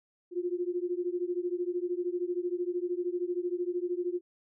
sine beating tone pair, 349.2 / 362.2 Hz, F4 / F#4, 0 / -37 cents, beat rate 13 Hz, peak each -32 / -33 dBFS, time 0.31-4.21 s, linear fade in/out 50 ms, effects none

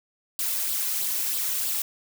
blue noise with flanger, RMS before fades -27 dBFS, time 0.39-1.82 s, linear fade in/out 2 ms, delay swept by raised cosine 0.23 to 2.03 ms, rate 3.1 Hz, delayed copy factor +0.5, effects none

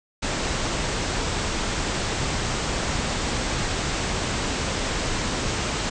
pink low-pass noise, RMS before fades -26 dBFS, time 0.22-5.9 s, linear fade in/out 10 ms, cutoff 8300 Hz, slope 96 dB/octave, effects none

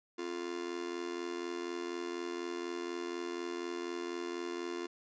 45% pulse tone with amplitude modulation, 349.2 Hz, F4, in tune, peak -33 dBFS, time 0.18-4.87 s, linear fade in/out 10 ms, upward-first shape sine, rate 84.1 Hz, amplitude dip 90%, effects resampled to 16000 Hz

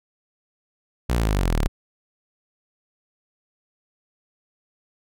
sawtooth linear sweep, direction down, 62.5 to 33 Hz, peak -15 dBFS, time 1.09-1.68 s, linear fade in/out 10 ms, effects none

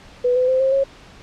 sine tone with pitch steps, 493.9 / 506.3 / 519.1 / 532.1 / 545.5 Hz, B4 / B4 / C5 / C5 / C#5, 0 / +43 / -14 / +29 / -28 cents, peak -14 dBFS, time 0.24-0.84 s, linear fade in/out 10 ms, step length 120 ms, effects pink hiss -44 dBFS RMS until 1.22 s + low-pass 5000 Hz 12 dB/octave

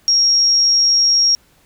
sine tone, 5588 Hz, F8, in tune, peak -10 dBFS, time 0.08-1.35 s, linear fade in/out 0 ms, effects pink hiss -54 dBFS RMS until 1.65 s

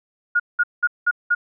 sine tone bursts, 1434 Hz, F6, 45 cents sharp, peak -14 dBFS, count 5, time 0.35-1.35 s, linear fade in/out 10 ms, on 48 ms, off 190 ms, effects none

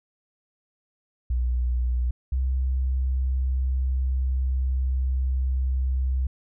sine tone pair in turn, 61.3 / 64.82 Hz, B1 / C2, -12 / -16 cents, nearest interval minor second, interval 96 cents, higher second, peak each -21 dBFS, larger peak neither, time 1.3-2.11 / 2.32-6.27 s, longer second, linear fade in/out 5 ms, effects none

